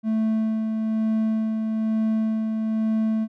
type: tone with tremolo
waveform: triangle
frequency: 220 Hz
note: A3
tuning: in tune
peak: -17 dBFS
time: 0.03-3.28 s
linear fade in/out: 50 ms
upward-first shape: sine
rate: 1.1 Hz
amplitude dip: 35%
effects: none